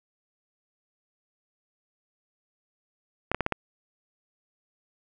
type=clicks; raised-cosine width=0.5 ms; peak=-10 dBFS; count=5; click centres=3.316 / 3.346 / 3.407 / 3.464 / 3.523 s; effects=none